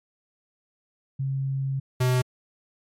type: tone pair in turn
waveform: sine / square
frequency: 135.4 / 126.57 Hz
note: C#3 / B2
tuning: -40 / +43 cents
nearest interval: minor second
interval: 117 cents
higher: first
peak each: -24 / -20 dBFS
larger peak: second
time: 1.19-1.8 / 2-2.22 s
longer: first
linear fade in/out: 10 ms
effects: MP3 64 kbps